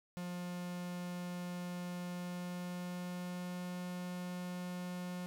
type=tone with pitch glide; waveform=45% pulse; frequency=177.4 to 179.25 Hz; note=F3 to F3; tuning=+27 to +45 cents; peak=-40 dBFS; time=0.17-5.26 s; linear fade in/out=0 ms; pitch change=+18 cents; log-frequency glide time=2.08-3.73 s; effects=none